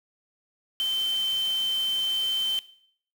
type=tone in noise; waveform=sine; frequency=3092 Hz; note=G7; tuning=24 cents flat; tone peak=-23 dBFS; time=0.8-2.59 s; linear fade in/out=0 ms; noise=white; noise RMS=-41 dBFS; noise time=0.8-2.59 s; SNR=+15 dB; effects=noise-tail reverb RT60 0.6 s tail -18 dB re dry